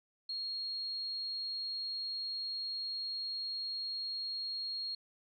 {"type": "tone", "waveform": "sine", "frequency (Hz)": 4270, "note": "C8", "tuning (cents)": 34, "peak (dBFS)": -36, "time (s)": [0.29, 4.95], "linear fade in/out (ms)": 5, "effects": []}